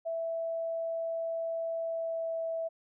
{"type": "tone with pitch glide", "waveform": "sine", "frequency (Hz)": [660, 656.2], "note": ["E5", "E5"], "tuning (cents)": [2, -8], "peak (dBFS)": -31, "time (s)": [0.05, 2.69], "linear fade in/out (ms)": 20, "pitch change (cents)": -10, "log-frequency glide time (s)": [1.79, 2.43], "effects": []}